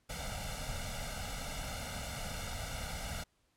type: noise with comb filter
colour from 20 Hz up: pink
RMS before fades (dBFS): -40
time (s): 0.09-3.24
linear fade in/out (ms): 10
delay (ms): 1.4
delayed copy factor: +0.95
effects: pink hiss -75 dBFS RMS until 3.56 s + low-pass 11000 Hz 12 dB/octave